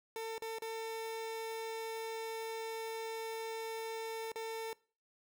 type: tone with dropouts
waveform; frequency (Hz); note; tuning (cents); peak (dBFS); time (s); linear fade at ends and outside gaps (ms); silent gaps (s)
30% pulse; 448.9; A4; +35; -36; 0.16-4.73; 1; 0.381-0.421 / 0.585-0.621 / 4.318-4.358
effects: noise-tail reverb RT60 0.4 s tail -22 dB re dry